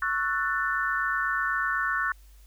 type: chord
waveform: sine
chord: F# minor seventh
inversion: second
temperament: just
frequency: 1110 / 1332 / 1480 / 1776 Hz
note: C#6 / E6 / F#6 / A6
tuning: +2 / +18 / 0 / +16 cents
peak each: -31 / -32 / -28 / -30 dBFS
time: 0.02-2.12 s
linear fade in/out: 2 ms
effects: added 50 Hz sine -49 dBFS peak until 2.46 s + white hiss -62 dBFS RMS until 2.46 s